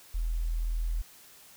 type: tone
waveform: sine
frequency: 41 Hz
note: E1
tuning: 9 cents flat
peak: -27 dBFS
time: 0.14-1.02 s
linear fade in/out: 10 ms
effects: white hiss -54 dBFS RMS until 1.56 s